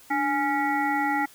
harmonic tone with a mistuned harmonic, 277.2 Hz, C#4, in tune, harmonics 1 / 3 / 5 / 7 / 8, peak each -28 / -25 / -32 / -29 / -37 dBFS, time 0.1-1.26 s, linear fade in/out 10 ms, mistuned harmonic 1, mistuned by +100 cents, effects white hiss -52 dBFS RMS until 1.34 s

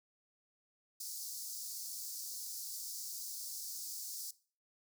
pink high-pass noise, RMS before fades -44 dBFS, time 1-4.31 s, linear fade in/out 5 ms, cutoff 4700 Hz, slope 48 dB/octave, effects noise-tail reverb RT60 0.4 s tail -19 dB re dry

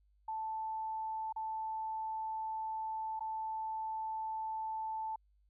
sine tone with dropouts, 880 Hz, A5, in tune, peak -36 dBFS, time 0.28-5.16 s, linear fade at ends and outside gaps 5 ms, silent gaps 1.326-1.361 / 3.194-3.206 s, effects added 50 Hz sine -67 dBFS peak until 5.49 s

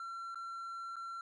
triangle tone with dropouts, 1359 Hz, F6, 48 cents flat, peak -39 dBFS, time 0-1.21 s, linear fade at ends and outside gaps 2 ms, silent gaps 0.346-0.356 / 0.958-0.965 s, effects resampled to 22050 Hz

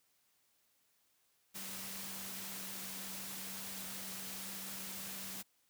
sine tone in noise, 192.2 Hz, G3, 34 cents flat, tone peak -53 dBFS, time 1.54-5.43 s, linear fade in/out 20 ms, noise white, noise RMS -45 dBFS, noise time 1.54-5.43 s, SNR -11 dB, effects white hiss -75 dBFS RMS until 5.69 s + high-pass 60 Hz 12 dB/octave

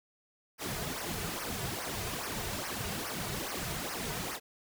pink noise with flanger, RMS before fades -37 dBFS, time 0.58-4.4 s, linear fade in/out 50 ms, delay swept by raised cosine 0.26 to 3.76 ms, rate 2.4 Hz, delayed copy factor -0.85, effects none

